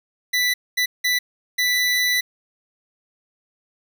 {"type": "tone bursts at uneven times", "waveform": "25% pulse", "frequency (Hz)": 1981, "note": "B6", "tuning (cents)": 5, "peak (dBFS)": -14, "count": 4, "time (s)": [[0.33, 0.54], [0.77, 0.86], [1.04, 1.19], [1.58, 2.21]], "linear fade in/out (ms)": 10, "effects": []}